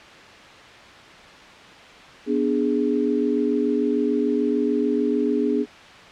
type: chord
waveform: sine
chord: G# diminished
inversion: first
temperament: equal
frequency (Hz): 246.9 / 293.7 / 415.3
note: B3 / D4 / G#4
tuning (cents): 0 / 0 / 0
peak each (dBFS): -23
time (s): 2.26-5.66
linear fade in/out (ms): 50
effects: white hiss -43 dBFS RMS until 6.11 s + low-pass 3000 Hz 12 dB/octave